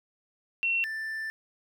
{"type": "tone pair in turn", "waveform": ["sine", "triangle"], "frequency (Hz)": [2720, 1771.1], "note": ["F7", "A6"], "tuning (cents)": [-46, 11], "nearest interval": "perfect fifth", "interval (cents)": 743, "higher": "first", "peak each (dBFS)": [-24, -30], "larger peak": "first", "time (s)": [[0.63, 0.84], [0.84, 1.3]], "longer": "second", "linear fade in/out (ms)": 0, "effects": []}